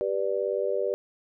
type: chord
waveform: sine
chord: G major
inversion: none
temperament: just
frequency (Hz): 392 / 490 / 588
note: G4 / B4 / D5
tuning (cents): 0 / -14 / +2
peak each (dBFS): -29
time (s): 0.01-0.94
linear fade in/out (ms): 0
effects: none